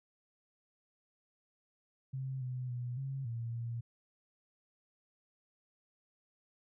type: tone with pitch steps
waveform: sine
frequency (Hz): 132.5 / 126.5 / 122.5 / 135.2 / 116.2 / 117.2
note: C3 / B2 / B2 / C#3 / A#2 / A#2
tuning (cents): +22 / +42 / -14 / -43 / -5 / +10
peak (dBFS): -36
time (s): 2.13-3.81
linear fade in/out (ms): 10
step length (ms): 280
effects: none